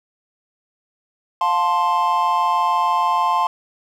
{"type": "chord", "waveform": "triangle", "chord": "F major", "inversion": "none", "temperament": "equal with one note detuned", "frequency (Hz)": [706.2, 880, 1046.5], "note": ["F5", "A5", "C6"], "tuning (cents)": [19, 0, 0], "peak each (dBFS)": [-22, -18, -16], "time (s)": [1.41, 3.47], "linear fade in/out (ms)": 2, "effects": []}